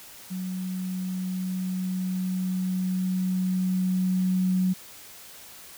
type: tone with level ramp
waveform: sine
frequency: 185 Hz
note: F#3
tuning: in tune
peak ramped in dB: -29 to -20 dBFS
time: 0.3-4.74 s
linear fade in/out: 20 ms
effects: white hiss -46 dBFS RMS until 5.77 s